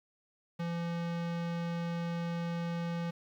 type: tone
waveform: square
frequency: 170 Hz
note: F3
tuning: 46 cents flat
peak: -34 dBFS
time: 0.59-3.11 s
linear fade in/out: 10 ms
effects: low-pass 4000 Hz 12 dB/octave + 10-bit